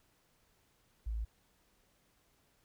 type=tone; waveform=sine; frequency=55 Hz; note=A1; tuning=in tune; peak=-34 dBFS; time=1.06-1.25 s; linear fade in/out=10 ms; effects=pink hiss -72 dBFS RMS until 2.64 s